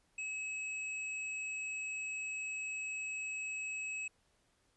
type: tone with hard clipping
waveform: sine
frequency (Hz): 2572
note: E7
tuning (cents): -43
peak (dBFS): -39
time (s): 0.18-4.08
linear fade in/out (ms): 5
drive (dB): 15
effects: pink hiss -74 dBFS RMS until 4.76 s + resampled to 24000 Hz